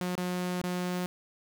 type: tone with dropouts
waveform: sawtooth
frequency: 179.9 Hz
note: F#3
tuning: 48 cents flat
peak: -26 dBFS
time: 0.01-1.06 s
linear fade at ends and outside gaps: 0 ms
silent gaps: 0.153-0.179 / 0.616-0.638 s
effects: none